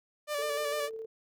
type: tone with vibrato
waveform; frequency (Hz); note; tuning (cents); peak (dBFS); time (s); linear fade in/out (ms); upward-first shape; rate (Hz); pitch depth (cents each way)
sawtooth; 587.3; D5; 0; -27; 0.27-0.9; 50; square; 6.6; 29
type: tone with tremolo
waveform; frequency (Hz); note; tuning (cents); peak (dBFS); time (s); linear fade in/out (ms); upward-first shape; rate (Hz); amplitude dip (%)
sine; 445.6; A4; +22; -36; 0.38-1.06; 10; square; 18; 30
effects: none